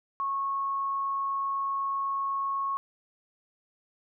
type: tone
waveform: sine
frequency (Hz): 1098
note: C#6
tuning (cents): -17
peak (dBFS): -27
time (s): 0.2-2.77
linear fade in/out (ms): 0
effects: none